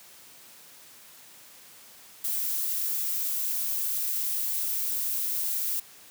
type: noise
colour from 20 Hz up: violet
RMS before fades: -29 dBFS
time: 2.24-5.8 s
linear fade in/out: 5 ms
effects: white hiss -51 dBFS RMS until 6.1 s + high-pass 100 Hz 12 dB/octave